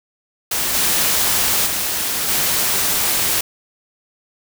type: noise with level steps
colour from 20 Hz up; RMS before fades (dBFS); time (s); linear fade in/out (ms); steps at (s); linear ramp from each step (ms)
white; -20 / -17 / -21 / -18; 0.51-3.41; 5; 0.74 / 1.66 / 2.28; 10
effects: none